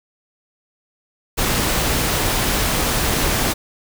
pink noise, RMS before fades -19 dBFS, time 1.37-3.54 s, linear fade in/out 20 ms, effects none

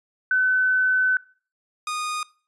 sine / sawtooth tone pair in turn, 1513 / 1231.4 Hz, F#6 / D#6, +38 / -18 cents, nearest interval major third, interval 356 cents, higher first, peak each -17 / -22 dBFS, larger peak first, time 0.31-1.17 / 1.87-2.23 s, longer first, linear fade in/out 2 ms, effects noise-tail reverb RT60 0.4 s tail -21 dB re dry + resampled to 24000 Hz

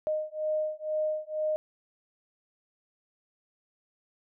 sine beating tone pair, 616 / 618.1 Hz, D#5 / D#5, -17 / -12 cents, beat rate 2.1 Hz, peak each -31 dBFS, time 0.07-1.56 s, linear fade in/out 0 ms, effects none

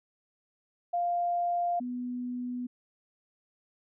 sine tone pair in turn, 698.5 / 247 Hz, F5 / B3, 0 / 0 cents, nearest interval octave + tritone, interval 1800 cents, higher first, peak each -26 / -32 dBFS, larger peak first, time 0.93-1.8 / 1.8-2.67 s, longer neither, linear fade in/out 10 ms, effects none

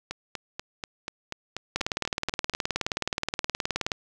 two click trains, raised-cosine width 0.2 ms, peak -15 / -9 dBFS, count 11 / 42, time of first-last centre 0.11-2.537 / 1.76-3.918 s, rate 4.12 / 19 Hz, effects none

